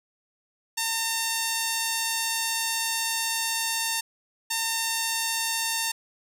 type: tone bursts at uneven times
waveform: 5% pulse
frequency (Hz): 908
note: A#5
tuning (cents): -46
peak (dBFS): -13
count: 2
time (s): 0.77-4.01 / 4.5-5.92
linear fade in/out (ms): 10
effects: none